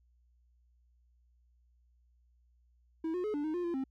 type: tone with pitch steps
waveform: triangle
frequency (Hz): 322.9 / 360.3 / 425.5 / 292.2 / 311.2 / 353.5 / 343.3 / 265.8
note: E4 / F#4 / G#4 / D4 / D#4 / F4 / F4 / C4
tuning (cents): -36 / -46 / +42 / -9 / 0 / +21 / -30 / +27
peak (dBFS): -30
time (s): 3.04-3.84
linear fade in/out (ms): 5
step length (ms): 100
effects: added 60 Hz sine -65 dBFS peak until 3.9 s